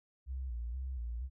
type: tone with vibrato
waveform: sine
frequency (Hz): 61.74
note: B1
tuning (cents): 0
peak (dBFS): -36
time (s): 0.26-1.3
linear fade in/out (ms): 50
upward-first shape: square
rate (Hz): 2.1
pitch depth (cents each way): 94
effects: none